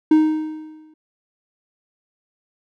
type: tone with exponential decay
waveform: triangle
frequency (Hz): 311.1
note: D#4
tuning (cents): 0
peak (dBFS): -6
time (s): 0.11-0.94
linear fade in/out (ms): 5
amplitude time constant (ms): 180
effects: none